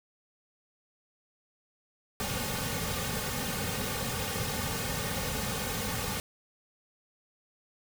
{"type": "noise with comb filter", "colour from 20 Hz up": "pink", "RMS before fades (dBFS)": -33, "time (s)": [2.2, 6.2], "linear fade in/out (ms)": 0, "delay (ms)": 3, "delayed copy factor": -0.9, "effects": []}